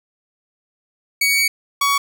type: tone pair in turn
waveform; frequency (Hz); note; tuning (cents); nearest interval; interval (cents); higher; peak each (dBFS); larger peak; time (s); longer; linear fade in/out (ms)
sawtooth; 2249 / 1124.5; C#7 / C#6; +24 / +24; octave; 1200; first; -11; neither; 1.21-1.48 / 1.81-1.98; first; 5
effects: none

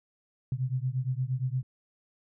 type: beating tone pair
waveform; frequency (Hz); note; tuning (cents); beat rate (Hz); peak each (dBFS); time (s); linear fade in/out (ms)
sine; 125.1 / 133.7; B2 / C3; +23 / +38; 8.6; -30 / -31; 0.52-1.63; 2
effects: none

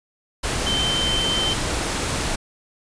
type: tone in noise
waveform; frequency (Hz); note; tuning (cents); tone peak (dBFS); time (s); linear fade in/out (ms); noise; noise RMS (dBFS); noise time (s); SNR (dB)
sine; 3095; G7; -23; -21; 0.66-1.54; 10; pink; -24; 0.43-2.36; 0
effects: resampled to 22050 Hz

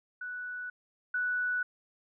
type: tone pair in turn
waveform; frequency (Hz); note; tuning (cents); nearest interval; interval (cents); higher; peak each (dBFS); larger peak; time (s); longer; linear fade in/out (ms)
sine; 1480 / 1480; F#6 / F#6; 0 / 0; unison; 0; neither; -36 / -28; second; 0.21-0.7 / 1.14-1.63; neither; 5
effects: none

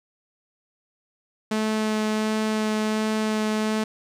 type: tone with vibrato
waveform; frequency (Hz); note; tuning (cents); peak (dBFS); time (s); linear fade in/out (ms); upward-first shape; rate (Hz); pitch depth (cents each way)
sawtooth; 216.2; A3; -30; -18; 1.51-3.84; 5; sine; 1.4; 8
effects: low-pass 9000 Hz 12 dB/octave + 10-bit

